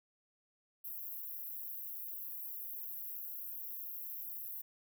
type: high-pass noise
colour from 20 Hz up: pink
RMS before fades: -44 dBFS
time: 0.84-4.62 s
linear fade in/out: 10 ms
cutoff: 12000 Hz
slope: 96 dB/octave
effects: none